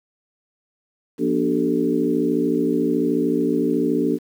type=tone cluster; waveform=sine; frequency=172.8 / 240.7 / 294.4 / 382.1 / 440.9 Hz; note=F3 / B3 / D4 / G4 / A4; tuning=-18 / -44 / +4 / -44 / +4 cents; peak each=-29 / -23 / -21 / -24 / -25 dBFS; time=1.18-4.19 s; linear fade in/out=50 ms; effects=8-bit